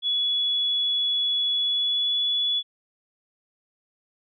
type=tone with pitch glide; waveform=sine; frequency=3393 to 3415 Hz; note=G#7 to G#7; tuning=+36 to +48 cents; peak=-21 dBFS; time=0.02-2.63 s; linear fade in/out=50 ms; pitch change=+12 cents; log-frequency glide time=1.53-2.16 s; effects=none